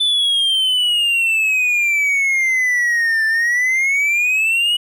triangle exponential two-way sweep, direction down then up, 3520 to 1765 to 2931 Hz, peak -12 dBFS, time 0-4.77 s, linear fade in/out 10 ms, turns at 3.26 s, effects none

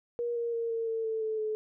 sine tone with pitch steps, 475.4 / 468.9 / 462.4 / 456 / 449.8 / 443.6 / 437.5 / 431.4 Hz, A#4 / A#4 / A#4 / A#4 / A4 / A4 / A4 / A4, +34 / +10 / -14 / -38 / +38 / +14 / -10 / -34 cents, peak -29 dBFS, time 0.19-1.55 s, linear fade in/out 0 ms, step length 170 ms, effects none

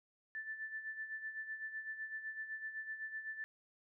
sine tone with tremolo, 1760 Hz, A6, in tune, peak -39 dBFS, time 0.35-3.44 s, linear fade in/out 0 ms, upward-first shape sine, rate 7.9 Hz, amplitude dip 65%, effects none

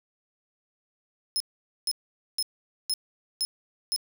sawtooth tone bursts, 5160 Hz, E8, 38 cents flat, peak -22 dBFS, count 6, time 1.36-3.962 s, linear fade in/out 0 ms, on 42 ms, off 470 ms, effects none

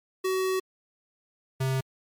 square tone pair in turn, 376.1 / 132.32 Hz, F#4 / C3, +28 / +20 cents, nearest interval octave + tritone, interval 1808 cents, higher first, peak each -25 dBFS, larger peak neither, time 0.24-0.6 / 1.6-1.81 s, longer first, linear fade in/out 10 ms, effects MP3 96 kbps

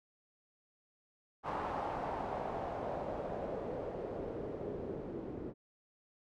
white noise with low-pass filter sweep, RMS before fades -40 dBFS, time 1.43-5.54 s, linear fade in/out 50 ms, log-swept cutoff 940 to 350 Hz, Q 2.4, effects none

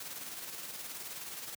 white noise with tremolo, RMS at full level -42 dBFS, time 0-1.55 s, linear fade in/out 5 ms, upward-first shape square, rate 19 Hz, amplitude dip 35%, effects high-pass 100 Hz 12 dB/octave

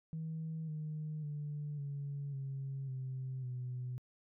sine tone with pitch steps, 160 / 153.66 / 147.57 / 141.72 / 136.11 / 130.71 / 125.53 Hz, D#3 / D#3 / D3 / C#3 / C#3 / C3 / B2, +49 / -21 / +9 / +39 / -31 / -1 / +29 cents, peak -37 dBFS, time 0.13-3.98 s, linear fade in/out 0 ms, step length 550 ms, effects tanh soft clip ceiling -34 dBFS

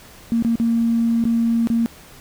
triangle tone with dropouts, 231 Hz, A#3, 16 cents flat, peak -11 dBFS, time 0.32-1.86 s, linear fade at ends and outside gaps 0 ms, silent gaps 0.424-0.448 / 0.556-0.599 / 1.24-1.253 / 1.672-1.701 s, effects tanh soft clip ceiling -13 dBFS + pink hiss -44 dBFS RMS until 2.2 s

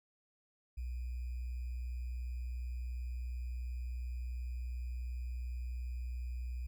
sine tone with sample-and-hold, 61.4 Hz, B1, 9 cents flat, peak -37 dBFS, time 0.77-6.67 s, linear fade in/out 10 ms, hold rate 2450 Hz, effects none

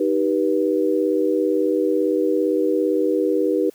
sine chord, Eb augmented, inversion none, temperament just, 311.1 / 388.9 / 486.1 Hz, Eb4 / G4 / B4, 0 / -14 / -28 cents, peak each -21 dBFS, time 0-3.7 s, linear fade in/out 5 ms, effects white hiss -54 dBFS RMS until 3.74 s

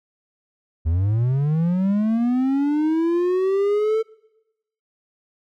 triangle linear sweep, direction up, 76.1 to 447.2 Hz, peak -15 dBFS, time 0.85-4.03 s, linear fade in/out 20 ms, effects noise-tail reverb RT60 0.9 s tail -23 dB re dry

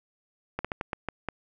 slowing click train, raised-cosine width 0.5 ms, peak -15 dBFS, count 7, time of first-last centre 0.59-1.287 s, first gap 56 ms, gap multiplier 1.29, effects none

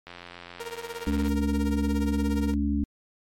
click train, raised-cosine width 0.3 ms, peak -25 dBFS, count 107, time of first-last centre 0.07-1.281 s, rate 87.5 Hz
sawtooth tone with tremolo, 466.2 Hz, A#4, in tune, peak -27 dBFS, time 0.6-2.54 s, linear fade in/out 0 ms, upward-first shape triangle, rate 17 Hz, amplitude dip 90%
harmonic tone, 71.5 Hz, D2, 46 cents flat, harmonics 1 / 3 / 4, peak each -27 / -27 / -27 dBFS, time 1.07-2.84 s, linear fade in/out 0 ms
blue noise with exponential growth, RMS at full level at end -37 dBFS, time 1.23-1.3 s, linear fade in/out 5 ms, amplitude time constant 15 ms
effects MP3 64 kbps

